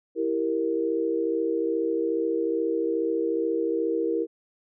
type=chord; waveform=sine; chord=E diminished; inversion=none; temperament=equal; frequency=329.6 / 392 / 466.2 Hz; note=E4 / G4 / Bb4; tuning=0 / 0 / 0 cents; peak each=-27 / -30 / -26 dBFS; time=0.15-4.27 s; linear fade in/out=50 ms; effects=none